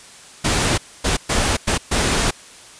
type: noise bursts at uneven times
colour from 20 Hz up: pink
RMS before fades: -18 dBFS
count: 5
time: 0.44-0.78 / 1.04-1.17 / 1.29-1.57 / 1.67-1.78 / 1.91-2.31 s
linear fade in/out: 10 ms
effects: white hiss -42 dBFS RMS until 2.79 s + resampled to 22050 Hz